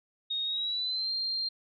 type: tone with pitch glide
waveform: sine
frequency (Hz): 3729 to 4186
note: A#7 to C8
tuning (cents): 0 to 0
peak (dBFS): -29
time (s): 0.3-1.49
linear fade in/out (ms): 10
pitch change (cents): +200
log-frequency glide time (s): 0.44-1.11
effects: none